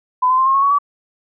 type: tone with pitch steps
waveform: sine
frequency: 1007 / 1028.8 / 1051 / 1073.7 / 1096.9 / 1120.6 / 1144.8 Hz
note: B5 / C6 / C6 / C6 / C#6 / C#6 / D6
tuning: +33 / -30 / +7 / +44 / -19 / +18 / -45 cents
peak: -11 dBFS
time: 0.22-0.787 s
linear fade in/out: 10 ms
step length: 81 ms
effects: none